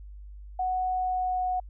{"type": "tone with pitch glide", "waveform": "sine", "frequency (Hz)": [740, 734], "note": ["F#5", "F#5"], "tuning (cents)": [0, -14], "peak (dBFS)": -25, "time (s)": [0.59, 1.6], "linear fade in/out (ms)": 5, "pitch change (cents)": -14, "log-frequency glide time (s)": [0.9, 1.48], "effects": ["added 50 Hz sine -41 dBFS peak until 1.69 s"]}